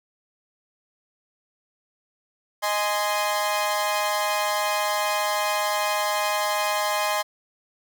sawtooth chord, Ab major, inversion second, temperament equal with one note detuned, 622.3 / 830.6 / 1041.1 Hz, Eb5 / Ab5 / C6, 0 / 0 / -9 cents, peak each -23 dBFS, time 2.62-7.23 s, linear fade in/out 20 ms, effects none

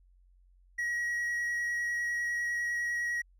triangle tone with vibrato, 1907 Hz, A#6, 39 cents sharp, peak -28 dBFS, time 0.78-3.22 s, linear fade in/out 10 ms, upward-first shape square, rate 9.9 Hz, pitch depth 8 cents each way, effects added 45 Hz sine -59 dBFS peak until 3.39 s

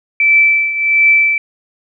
sine tone with tremolo, 2323 Hz, D7, 20 cents flat, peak -5 dBFS, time 0.2-1.38 s, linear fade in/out 2 ms, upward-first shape triangle, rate 1.4 Hz, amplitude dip 75%, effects none

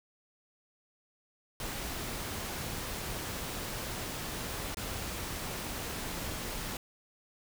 pink noise with dropouts, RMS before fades -38 dBFS, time 1.6-6.77 s, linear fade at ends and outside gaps 2 ms, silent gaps 4.746-4.77 s, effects none

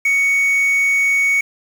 triangle tone with quantisation, 2229 Hz, C#7, 9 cents sharp, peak -11 dBFS, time 0.05-1.41 s, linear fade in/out 5 ms, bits 6, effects none

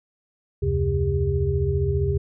sine tone cluster, 74.6 / 89.5 / 135.3 / 401.1 Hz, D2 / F2 / C#3 / G4, +28 / +43 / -42 / +40 cents, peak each -25 dBFS, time 0.62-2.18 s, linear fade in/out 10 ms, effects none

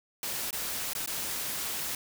white noise with dropouts, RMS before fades -34 dBFS, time 0.23-1.95 s, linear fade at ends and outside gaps 2 ms, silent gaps 0.508-0.528 / 0.934-0.95 / 1.061-1.074 s, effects none

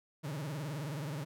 40% pulse tone with vibrato, 146.83 Hz, D3, in tune, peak -36 dBFS, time 0.23-1.25 s, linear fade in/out 20 ms, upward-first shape triangle, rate 19 Hz, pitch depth 220 cents each way, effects none

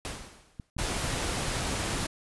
pink noise with exponential decay, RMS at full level -34 dBFS, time 0.05-0.7 s, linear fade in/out 0 ms, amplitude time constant 140 ms
clicks, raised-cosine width 5 ms, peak -25 dBFS, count 10, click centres 0.598 / 0.767 / 0.966 / 1.044 / 1.079 / 1.139 / 1.173 / 1.355 / 1.484 / 1.567 s
pink noise, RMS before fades -31 dBFS, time 0.78-2.07 s, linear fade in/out 10 ms
effects resampled to 24000 Hz

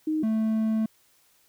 sine / triangle tone pair in turn, 311.1 / 220 Hz, D#4 / A3, 0 / 0 cents, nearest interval tritone, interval 600 cents, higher first, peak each -23 / -20 dBFS, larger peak second, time 0.07-0.23 / 0.23-0.86 s, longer second, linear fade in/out 5 ms, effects white hiss -63 dBFS RMS until 1.48 s

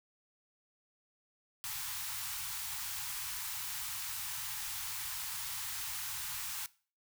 white band-stop noise, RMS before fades -40 dBFS, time 1.64-6.66 s, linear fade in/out 0 ms, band 150 to 790 Hz, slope 96 dB/octave, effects noise-tail reverb RT60 0.4 s tail -20 dB re dry

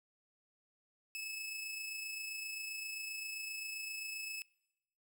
sawtooth tone with amplitude modulation, 2600 Hz, E7, 24 cents flat, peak -36 dBFS, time 1.15-4.42 s, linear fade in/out 0 ms, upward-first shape sine, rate 27.6 Hz, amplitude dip 35%, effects noise-tail reverb RT60 0.9 s tail -24 dB re dry

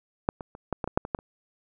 clicks, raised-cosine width 1 ms, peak -8 / -22 / -28 / -13 / -15 / -17 / -6 / -20 / -12 / -28 dBFS, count 10, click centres 0.289 / 0.408 / 0.551 / 0.727 / 0.842 / 0.876 / 0.975 / 1.051 / 1.148 / 1.189 s, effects none

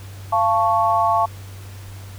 sine chord, F augmented, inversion none, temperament equal with one note detuned, 688 / 880 / 1108.7 Hz, F5 / A5 / C#6, -26 / 0 / 0 cents, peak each -19 dBFS, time 0.32-1.26 s, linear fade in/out 10 ms, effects added 97 Hz sine -34 dBFS peak until 2.18 s + pink hiss -44 dBFS RMS until 2.18 s

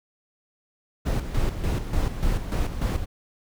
brown noise with tremolo, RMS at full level -23 dBFS, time 1.05-3.06 s, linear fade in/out 20 ms, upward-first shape square, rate 3.4 Hz, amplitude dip 60%, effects none

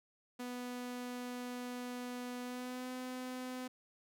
sawtooth tone with pitch glide, 246.9 to 254 Hz, B3 to B3, 0 to +49 cents, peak -37 dBFS, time 0.39-3.68 s, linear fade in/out 10 ms, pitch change +49 cents, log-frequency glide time 2.42-2.91 s, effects none

